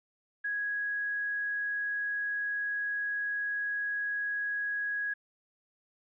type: tone with quantisation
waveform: sine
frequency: 1661.2 Hz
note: G#6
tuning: in tune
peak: -30 dBFS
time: 0.44-5.14 s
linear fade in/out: 10 ms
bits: 10
effects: resampled to 8000 Hz